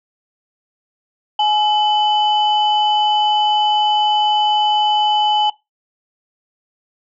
sine tone pair together, 844 / 3008 Hz, G#5 / F#7, +28 / +28 cents, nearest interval octave + minor seventh, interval 2200 cents, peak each -13 / -17 dBFS, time 1.39-5.5 s, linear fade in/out 5 ms, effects noise-tail reverb RT60 0.2 s tail -19 dB re dry + tanh soft clip ceiling -6 dBFS

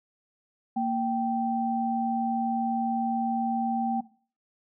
sine tone pair together, 231.9 / 780 Hz, A#3 / G5, -9 / -9 cents, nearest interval octave + major sixth, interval 2100 cents, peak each -27 dBFS, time 0.76-4.01 s, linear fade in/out 10 ms, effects noise-tail reverb RT60 0.4 s tail -17 dB re dry

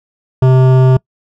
triangle tone with hard clipping, 129.7 Hz, C3, 15 cents flat, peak -7 dBFS, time 0.42-0.97 s, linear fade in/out 5 ms, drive 18 dB, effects noise-tail reverb RT60 0.1 s tail -25 dB re dry

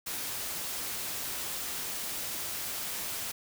white noise, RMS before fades -36 dBFS, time 0.06-3.32 s, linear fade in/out 10 ms, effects none

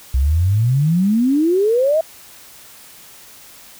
sine exponential sweep, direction up, 61.74 to 659.3 Hz, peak -12 dBFS, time 0.14-2.01 s, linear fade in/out 5 ms, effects white hiss -42 dBFS RMS until 3.79 s

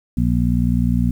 harmonic tone, 59.7 Hz, A#1, 42 cents sharp, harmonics 1 / 2 / 3 / 4, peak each -20 / -20 / -20 / -20 dBFS, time 0.17-1.11 s, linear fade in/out 5 ms, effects 8-bit

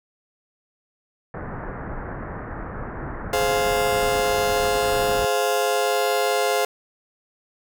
pink low-pass noise, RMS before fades -32 dBFS, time 1.34-5.25 s, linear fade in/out 2 ms, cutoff 1800 Hz, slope 48 dB/octave
35% pulse chord, F minor, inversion first, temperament just, 419.1 / 523.8 / 698.5 Hz, Ab4 / C5 / F5, +16 / +2 / 0 cents, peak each -22 dBFS, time 3.33-6.65 s, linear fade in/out 2 ms
effects none

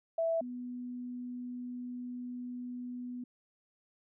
sine tone pair in turn, 659 / 246.8 Hz, E5 / B3, -1 / -1 cents, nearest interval octave + perfect fourth, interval 1700 cents, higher first, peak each -28 / -38 dBFS, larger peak first, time 0.18-0.41 / 0.41-3.24 s, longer second, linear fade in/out 5 ms, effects none

